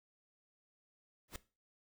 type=noise with exponential growth; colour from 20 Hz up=pink; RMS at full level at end=-40 dBFS; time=1.28-1.36 s; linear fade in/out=2 ms; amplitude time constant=17 ms; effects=noise-tail reverb RT60 0.3 s tail -17 dB re dry